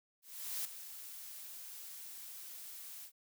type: noise with ADSR envelope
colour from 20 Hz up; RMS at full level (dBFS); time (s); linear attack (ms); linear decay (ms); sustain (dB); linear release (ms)
blue; -38; 0.22-3.12; 430; 4; -11; 83
effects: none